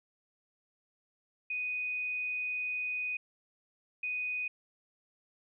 sine tone bursts at uneven times, 2489 Hz, D#7, in tune, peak -32 dBFS, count 2, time 1.5-3.17 / 4.03-4.48 s, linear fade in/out 5 ms, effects none

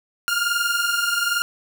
sawtooth tone pair together, 1396.9 / 1418 Hz, F6 / F6, 0 / +26 cents, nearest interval unison, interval 26 cents, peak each -19 dBFS, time 0.28-1.42 s, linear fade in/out 0 ms, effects none

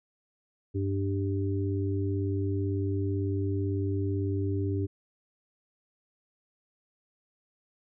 harmonic tone, 98 Hz, G2, in tune, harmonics 1 / 3 / 4, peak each -28 / -33 / -34 dBFS, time 0.74-4.87 s, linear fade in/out 20 ms, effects none

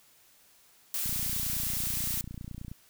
blue noise, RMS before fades -32 dBFS, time 0.94-2.21 s, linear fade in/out 0 ms
click train, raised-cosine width 5 ms, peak -28 dBFS, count 50, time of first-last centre 1.06-2.715 s, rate 29.6 Hz
effects white hiss -61 dBFS RMS until 2.89 s

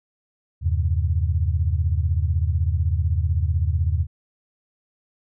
sine tone cluster, 79.5 / 95.4 / 131.9 Hz, D#2 / G2 / C3, +38 / -47 / +14 cents, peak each -20 / -23 / -29 dBFS, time 0.61-4.07 s, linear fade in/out 50 ms, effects none

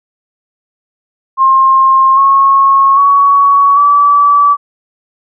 sine tone with pitch steps, 1064 / 1092.7 / 1122.1 / 1152.3 Hz, C6 / C#6 / C#6 / D6, +29 / -25 / +21 / -33 cents, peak -4 dBFS, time 1.37-4.57 s, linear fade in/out 50 ms, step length 800 ms, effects none

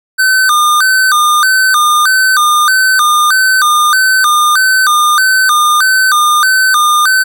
square tone with vibrato, 1359 Hz, F6, 48 cents flat, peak -7 dBFS, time 0.18-7.24 s, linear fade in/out 20 ms, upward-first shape square, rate 1.6 Hz, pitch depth 200 cents each way, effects none

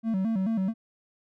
triangle tone with vibrato, 206.6 Hz, G#3, 9 cents flat, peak -22 dBFS, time 0.03-0.74 s, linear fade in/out 50 ms, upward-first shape square, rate 4.6 Hz, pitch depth 150 cents each way, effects none

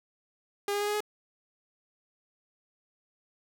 sawtooth tone with pitch steps, 405 / 408.8 / 412.6 / 416.4 / 420.3 Hz, G#4 / G#4 / G#4 / G#4 / G#4, -43 / -27 / -11 / +5 / +21 cents, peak -24 dBFS, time 0.68-1.005 s, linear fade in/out 2 ms, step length 65 ms, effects none

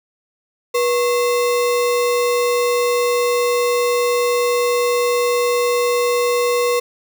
sine tone with sample-and-hold, 484.9 Hz, B4, 32 cents flat, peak -14 dBFS, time 0.74-6.8 s, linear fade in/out 10 ms, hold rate 1575 Hz, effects none

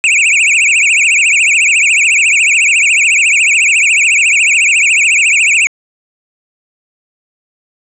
square tone with vibrato, 2476 Hz, D#7, 9 cents flat, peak -7 dBFS, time 0.04-5.67 s, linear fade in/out 0 ms, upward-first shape triangle, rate 14 Hz, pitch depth 230 cents each way, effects resampled to 22050 Hz + 8-bit

